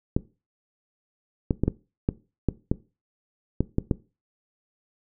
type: clicks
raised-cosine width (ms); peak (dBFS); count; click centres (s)
3; -8; 10; 0.165 / 1.508 / 1.636 / 1.68 / 2.089 / 2.487 / 2.715 / 3.606 / 3.784 / 3.912
effects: noise-tail reverb RT60 0.3 s tail -19 dB re dry